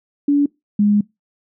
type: tone pair in turn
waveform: sine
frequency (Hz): 286.6 / 206.6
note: D4 / G#3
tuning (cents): -42 / -9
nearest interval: tritone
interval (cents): 567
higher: first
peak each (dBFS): -11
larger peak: neither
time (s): 0.28-0.46 / 0.79-1.01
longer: second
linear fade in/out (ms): 5
effects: noise-tail reverb RT60 0.2 s tail -23 dB re dry